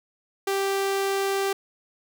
sawtooth tone, 392 Hz, G4, in tune, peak -19 dBFS, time 0.47-1.53 s, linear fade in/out 5 ms, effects none

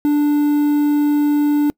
triangle tone with quantisation, 293.7 Hz, D4, in tune, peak -10 dBFS, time 0.05-1.7 s, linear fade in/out 0 ms, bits 6, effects noise-tail reverb RT60 0.1 s tail -25 dB re dry

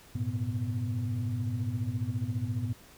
sine tone cluster, 98.8 / 113.2 / 128.1 / 249 Hz, G2 / A2 / C3 / B3, +14 / +50 / -36 / +14 cents, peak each -34 / -31 / -37 / -37 dBFS, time 0.15-2.73 s, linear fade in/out 5 ms, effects tanh soft clip ceiling -21 dBFS + pink hiss -55 dBFS RMS until 2.97 s

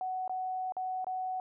sine tone with dropouts, 745 Hz, F#5, 12 cents sharp, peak -32 dBFS, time 0.01-1.4 s, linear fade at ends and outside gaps 1 ms, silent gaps 0.278-0.295 / 0.722-0.767 / 1.045-1.068 s, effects none

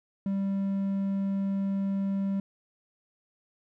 triangle tone, 196 Hz, G3, in tune, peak -24 dBFS, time 0.26-2.4 s, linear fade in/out 2 ms, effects none

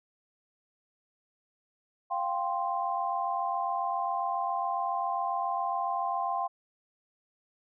sine chord, F suspended second, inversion none, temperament just, 698.5 / 785.8 / 1047.7 Hz, F5 / G5 / C6, 0 / +4 / +2 cents, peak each -33 / -32 / -32 dBFS, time 2.1-6.48 s, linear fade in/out 20 ms, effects none

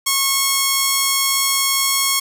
5% pulse tone, 1093 Hz, C#6, 25 cents flat, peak -3 dBFS, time 0.06-2.2 s, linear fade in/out 10 ms, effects none

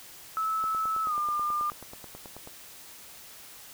sine tone with pitch glide, 1303 to 1201.8 Hz, E6 to D6, -20 to +40 cents, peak -26 dBFS, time 0.37-1.7 s, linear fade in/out 0 ms, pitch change -140 cents, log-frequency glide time 1.04-1.14 s
click train, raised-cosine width 1 ms, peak -29 dBFS, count 18, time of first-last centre 0.64-2.474 s, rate 9.27 Hz
effects white hiss -48 dBFS RMS until 3.73 s

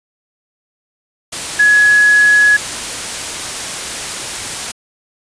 sine tone in noise, 1684 Hz, G#6, 24 cents sharp, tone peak -6 dBFS, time 1.59-2.57 s, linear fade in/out 10 ms, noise white, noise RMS -22 dBFS, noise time 1.32-4.72 s, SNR +13 dB, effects resampled to 22050 Hz

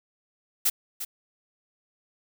blue noise with echo, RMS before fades -22 dBFS, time 0.65-0.7 s, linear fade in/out 10 ms, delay 350 ms, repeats 1, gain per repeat -11 dB, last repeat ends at 1.05 s, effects none

